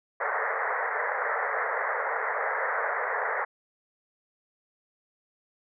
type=band-pass noise; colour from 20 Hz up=white; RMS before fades=-29 dBFS; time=0.2-3.45 s; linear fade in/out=10 ms; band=430 to 2000 Hz; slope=96 dB/octave; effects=none